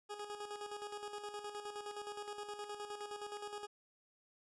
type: tone with tremolo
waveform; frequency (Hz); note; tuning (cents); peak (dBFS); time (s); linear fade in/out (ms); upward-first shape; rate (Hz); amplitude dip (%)
20% pulse; 414.2; G#4; -5; -37; 0.09-3.67; 20; square; 9.6; 55
effects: resampled to 24000 Hz